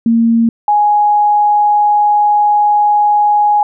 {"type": "tone pair in turn", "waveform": "sine", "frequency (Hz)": [230, 832.3], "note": ["A#3", "G#5"], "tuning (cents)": [-23, 4], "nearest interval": "octave + minor seventh", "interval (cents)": 2227, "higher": "second", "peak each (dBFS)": -7, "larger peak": "neither", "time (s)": [[0.06, 0.49], [0.68, 3.63]], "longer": "second", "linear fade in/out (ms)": 2, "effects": []}